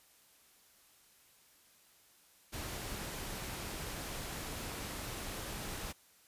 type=noise; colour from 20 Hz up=pink; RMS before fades=-42 dBFS; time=2.52-5.93 s; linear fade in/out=20 ms; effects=white hiss -65 dBFS RMS until 6.27 s + resampled to 32000 Hz